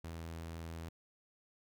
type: tone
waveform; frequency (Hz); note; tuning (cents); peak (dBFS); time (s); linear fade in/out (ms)
sawtooth; 82.41; E2; 0; -39; 0.04-0.89; 5
effects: none